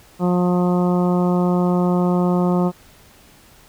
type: harmonic tone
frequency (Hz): 178.5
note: F3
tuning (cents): +38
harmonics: 1 / 2 / 3 / 4 / 5 / 6 / 7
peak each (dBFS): -16 / -22 / -26 / -28 / -30 / -32 / -33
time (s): 0.19-2.72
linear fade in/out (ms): 50
effects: pink hiss -49 dBFS RMS until 3.68 s